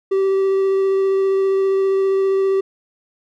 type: tone with vibrato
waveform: triangle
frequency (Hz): 387.1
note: G4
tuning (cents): -22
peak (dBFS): -12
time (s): 0.11-2.61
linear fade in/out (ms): 10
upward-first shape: triangle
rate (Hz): 15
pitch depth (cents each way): 10
effects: none